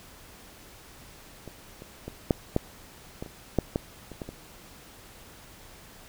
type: clicks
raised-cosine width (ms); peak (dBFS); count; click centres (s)
2; -26 / -29 / -22 / -7 / -9 / -21 / -29 / -8 / -12 / -27 / -21 / -24; 12; 1.477 / 1.821 / 2.08 / 2.308 / 2.564 / 3.225 / 3.262 / 3.587 / 3.759 / 4.117 / 4.218 / 4.29
effects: pink hiss -50 dBFS RMS until 6.08 s